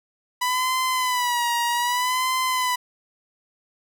sawtooth tone with vibrato, 987.8 Hz, B5, in tune, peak -17 dBFS, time 0.41-2.76 s, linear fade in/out 10 ms, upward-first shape sine, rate 0.64 Hz, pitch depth 74 cents each way, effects none

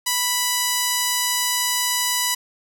5% pulse tone, 987 Hz, B5, 1 cent flat, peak -7 dBFS, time 0.06-2.35 s, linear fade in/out 10 ms, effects none

